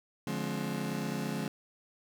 35% pulse chord, D half-diminished seventh, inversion none, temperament just, 146.83 / 176.2 / 211.4 / 264.3 Hz, D3 / F3 / Ab3 / C4, 0 / +16 / +31 / +18 cents, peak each -37 / -37 / -35 / -38 dBFS, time 0.27-1.48 s, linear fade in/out 2 ms, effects none

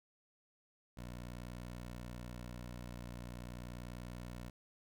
15% pulse tone, 60.4 Hz, B1, 38 cents flat, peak -39 dBFS, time 0.97-4.5 s, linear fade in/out 5 ms, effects none

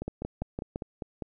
two click trains, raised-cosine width 2 ms, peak -21 / -19 dBFS, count 7 / 5, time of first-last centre 0.02-1.222 / 0.08-0.759 s, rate 4.99 / 5.89 Hz, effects none

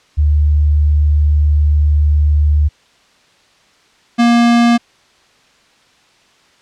sine / square tone pair in turn, 74.4 / 236.2 Hz, D2 / A#3, +23 / +23 cents, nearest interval octave + minor sixth, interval 2000 cents, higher second, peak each -8 dBFS, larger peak neither, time 0.17-2.69 / 4.18-4.78 s, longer first, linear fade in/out 20 ms, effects white hiss -51 dBFS RMS until 6.61 s + low-pass 5000 Hz 12 dB/octave

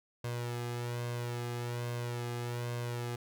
sawtooth tone with flanger, 120.1 Hz, B2, 48 cents flat, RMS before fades -37 dBFS, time 0.24-3.16 s, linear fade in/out 5 ms, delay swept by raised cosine 1.9 to 2.43 ms, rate 1.2 Hz, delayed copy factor +0.65, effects none

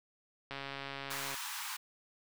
click train, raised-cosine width 0.3 ms, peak -25 dBFS, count 116, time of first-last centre 0.51-1.343 s, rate 138 Hz
pink high-pass noise, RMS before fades -41 dBFS, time 1.1-1.77 s, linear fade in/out 10 ms, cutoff 840 Hz, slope 96 dB/octave
effects none

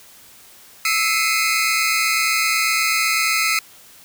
sawtooth tone cluster, 1313 / 2050 / 2178 / 2468 Hz, E6 / C7 / C#7 / D#7, -7 / -36 / -31 / -15 cents, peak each -19 dBFS, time 0.85-3.59 s, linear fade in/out 2 ms, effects white hiss -46 dBFS RMS until 4.04 s

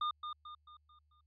square tone with echo, 1214 Hz, D#6, 43 cents flat, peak -33 dBFS, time 0.01-0.11 s, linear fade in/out 5 ms, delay 220 ms, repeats 5, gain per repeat -7 dB, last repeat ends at 1.21 s, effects added 75 Hz sine -70 dBFS peak until 1.26 s + resampled to 11025 Hz

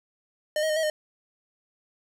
square tone with pitch steps, 608 / 630 / 613 / 641 / 612 Hz, D#5 / D#5 / D#5 / E5 / D#5, -40 / +21 / -26 / -49 / -29 cents, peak -24 dBFS, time 0.56-0.9 s, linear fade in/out 2 ms, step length 68 ms, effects low-pass 12000 Hz 12 dB/octave + 9-bit

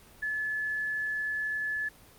sine tone, 1722 Hz, A6, 38 cents flat, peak -29 dBFS, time 0.22-1.89 s, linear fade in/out 10 ms, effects pink hiss -55 dBFS RMS until 2.18 s + Opus 24 kbps

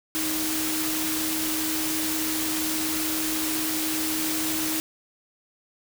sine tone in noise, 314.3 Hz, D#4, 18 cents sharp, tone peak -29 dBFS, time 0.15-4.8 s, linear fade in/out 0 ms, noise white, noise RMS -28 dBFS, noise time 0.15-4.8 s, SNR -4 dB, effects none

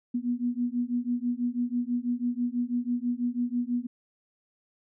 sine beating tone pair, 240 / 246.1 Hz, B3 / B3, -49 / -6 cents, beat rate 6.1 Hz, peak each -29 dBFS, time 0.14-3.87 s, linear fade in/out 10 ms, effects none

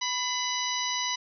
harmonic tone with a mistuned harmonic, 987.8 Hz, B5, in tune, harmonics 1 / 2 / 3 / 4 / 5 / 6, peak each -33 / -35 / -35 / -34 / -36 / -34 dBFS, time 0.01-1.16 s, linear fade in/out 10 ms, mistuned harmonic 2, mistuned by +41 cents, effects none

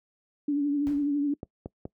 sine tone with vibrato, 287.7 Hz, D4, 36 cents flat, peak -23 dBFS, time 0.48-1.34 s, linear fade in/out 5 ms, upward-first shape triangle, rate 12 Hz, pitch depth 49 cents each way
brown noise with exponential decay, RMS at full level -35 dBFS, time 0.87-1.2 s, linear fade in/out 0 ms, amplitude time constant 71 ms
clicks, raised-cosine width 2 ms, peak -22 dBFS, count 3, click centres 1.431 / 1.659 / 1.854 s
effects noise-tail reverb RT60 0.1 s tail -23 dB re dry + high-pass 60 Hz 12 dB/octave

